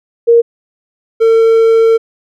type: tone pair in turn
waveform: sine / triangle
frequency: 467.2 / 452.3 Hz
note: A#4 / A4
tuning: +4 / +48 cents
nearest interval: minor second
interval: 56 cents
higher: first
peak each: -3 dBFS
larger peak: neither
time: 0.27-0.42 / 1.2-1.98 s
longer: second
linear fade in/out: 20 ms
effects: none